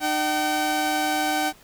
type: tone pair together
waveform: sawtooth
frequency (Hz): 303.4 / 764.5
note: D#4 / G5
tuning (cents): -44 / -44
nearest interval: octave + major third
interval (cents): 1600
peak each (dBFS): -23 / -19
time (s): 0-1.53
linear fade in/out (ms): 50
effects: pink hiss -52 dBFS RMS until 1.63 s